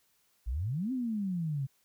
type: exponential two-way sweep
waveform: sine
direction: up then down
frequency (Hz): 51.91 to 267.1 to 130.9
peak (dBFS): -30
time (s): 0.46-1.67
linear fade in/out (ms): 20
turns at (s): 0.92
effects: white hiss -71 dBFS RMS until 1.84 s